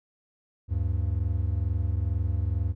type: tone pair together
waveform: triangle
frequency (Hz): 75.79 / 98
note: D#2 / G2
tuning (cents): -45 / 0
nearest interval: major third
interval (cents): 445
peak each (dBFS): -25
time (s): 0.68-2.75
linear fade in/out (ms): 50
effects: none